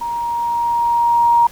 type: tone with level ramp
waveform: sine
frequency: 942 Hz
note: A#5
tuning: 18 cents sharp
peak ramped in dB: -20 to -8 dBFS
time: 0.01-1.47 s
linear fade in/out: 5 ms
effects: pink hiss -40 dBFS RMS until 1.51 s